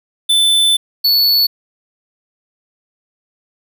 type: tone pair in turn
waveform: square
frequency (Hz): 3520 / 4435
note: A7 / C#8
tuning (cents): 0 / 0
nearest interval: major third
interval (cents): 400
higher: second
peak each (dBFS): -10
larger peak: neither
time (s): 0.29-0.77 / 1.04-1.47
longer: first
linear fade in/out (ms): 10
effects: none